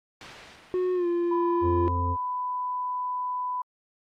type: noise with exponential decay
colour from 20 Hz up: white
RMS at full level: -36 dBFS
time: 0.21-2.38 s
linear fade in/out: 1 ms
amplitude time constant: 470 ms
type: tone with pitch glide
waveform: triangle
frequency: 365.2 to 345.7 Hz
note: F#4 to F4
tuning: -23 to -18 cents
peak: -21 dBFS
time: 0.74-1.88 s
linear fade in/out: 0 ms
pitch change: -95 cents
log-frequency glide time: 0.94-1.07 s
type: tone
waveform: sine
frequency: 997 Hz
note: B5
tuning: 16 cents sharp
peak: -27 dBFS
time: 1.31-3.62 s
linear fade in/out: 5 ms
type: harmonic tone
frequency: 87.31 Hz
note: F2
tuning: in tune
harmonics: 1 / 3 / 5 / 6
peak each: -26 / -36 / -40 / -42 dBFS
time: 1.61-2.17 s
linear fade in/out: 50 ms
effects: low-pass 3000 Hz 12 dB/octave + Opus 48 kbps